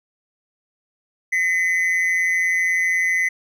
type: tone with amplitude modulation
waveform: triangle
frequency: 2022 Hz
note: B6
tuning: 40 cents sharp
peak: -12 dBFS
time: 1.32-3.29 s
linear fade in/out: 10 ms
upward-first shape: sine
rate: 176 Hz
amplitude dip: 70%
effects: none